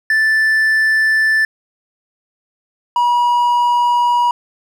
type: tone pair in turn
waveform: triangle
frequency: 1760 / 964.6 Hz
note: A6 / B5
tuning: 0 / -41 cents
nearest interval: minor seventh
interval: 1041 cents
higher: first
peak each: -9 dBFS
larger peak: neither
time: 0.1-1.45 / 2.96-4.31 s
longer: neither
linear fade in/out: 2 ms
effects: none